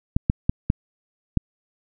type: clicks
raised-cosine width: 5 ms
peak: -5 dBFS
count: 5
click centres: 0.165 / 0.299 / 0.495 / 0.701 / 1.373 s
effects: none